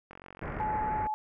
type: click train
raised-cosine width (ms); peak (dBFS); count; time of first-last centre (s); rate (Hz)
0.5; -31; 25; 0.11-0.632; 46
type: low-pass noise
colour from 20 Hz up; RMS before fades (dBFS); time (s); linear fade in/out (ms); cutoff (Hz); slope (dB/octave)
pink; -37; 0.42-1.07; 0; 2100; 48
type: tone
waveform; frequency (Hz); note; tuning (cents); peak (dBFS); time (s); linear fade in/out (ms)
sine; 857; A5; -46; -29; 0.6-1.14; 0
effects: none